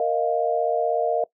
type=chord; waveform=sine; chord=Bb suspended fourth; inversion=none; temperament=equal; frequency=466.2 / 622.3 / 698.5 Hz; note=Bb4 / Eb5 / F5; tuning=0 / 0 / 0 cents; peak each=-24 dBFS; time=0-1.24 s; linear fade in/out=2 ms; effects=noise-tail reverb RT60 0.1 s tail -20 dB re dry